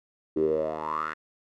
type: tone with band-pass filter sweep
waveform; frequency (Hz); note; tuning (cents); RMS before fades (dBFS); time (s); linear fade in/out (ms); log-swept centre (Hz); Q
10% pulse; 77.8; D#2; 0; -28; 0.36-1.14; 10; 340 to 1600; 8.6
effects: none